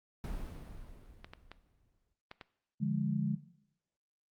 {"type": "noise with exponential decay", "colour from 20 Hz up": "brown", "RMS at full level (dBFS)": -37, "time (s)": [0.24, 2.13], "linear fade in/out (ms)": 1, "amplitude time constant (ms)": 410}
{"type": "clicks", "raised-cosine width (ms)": 0.3, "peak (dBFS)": -30, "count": 5, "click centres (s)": [1.245, 1.335, 1.516, 2.314, 2.412]}
{"type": "chord", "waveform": "sine", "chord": "D diminished", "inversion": "none", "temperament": "equal", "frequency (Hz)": [146.83, 174.61, 207.7], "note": ["D3", "F3", "Ab3"], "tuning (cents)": [0, 0, 0], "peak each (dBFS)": [-34, -36, -33], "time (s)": [2.8, 3.36], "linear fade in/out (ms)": 20}
{"effects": ["noise-tail reverb RT60 0.7 s tail -17 dB re dry", "Opus 48 kbps"]}